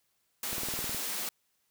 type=high-pass noise; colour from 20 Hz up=white; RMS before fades=-35 dBFS; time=0.43-1.29 s; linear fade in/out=2 ms; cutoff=170 Hz; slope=48 dB/octave
type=click train; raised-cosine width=2 ms; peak=-27 dBFS; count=9; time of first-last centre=0.53-0.947 s; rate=19.2 Hz
effects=white hiss -75 dBFS RMS until 1.7 s